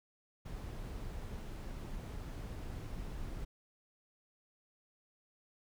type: noise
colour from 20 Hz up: brown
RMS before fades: -43 dBFS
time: 0.45-3.45 s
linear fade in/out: 10 ms
effects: none